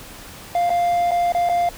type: tone with dropouts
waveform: triangle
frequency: 698.5 Hz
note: F5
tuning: in tune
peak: -14 dBFS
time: 0.55-1.69 s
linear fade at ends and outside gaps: 2 ms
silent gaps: 0.695-0.702 / 1.109-1.116 / 1.322-1.348 / 1.49-1.496 s
effects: pink hiss -39 dBFS RMS until 1.77 s